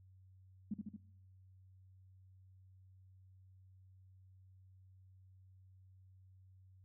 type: tone with echo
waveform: sine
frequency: 210 Hz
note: G#3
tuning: 19 cents sharp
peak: -36 dBFS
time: 0.71-0.74 s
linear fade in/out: 5 ms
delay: 75 ms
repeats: 3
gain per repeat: -3 dB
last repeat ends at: 0.965 s
effects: noise-tail reverb RT60 0.9 s tail -21 dB re dry + added 94 Hz sine -60 dBFS peak until 6.84 s